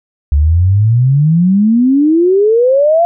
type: exponential sweep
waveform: sine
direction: up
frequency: 69.3 to 698.5 Hz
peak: -6 dBFS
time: 0.32-3.05 s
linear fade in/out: 0 ms
effects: none